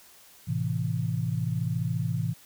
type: chord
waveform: sine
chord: A minor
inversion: none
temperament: equal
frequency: 110 / 130.81 / 164.81 Hz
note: A2 / C3 / E3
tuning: 0 / 0 / 0 cents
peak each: -30 dBFS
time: 0.47-2.34 s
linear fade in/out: 20 ms
effects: white hiss -54 dBFS RMS until 2.45 s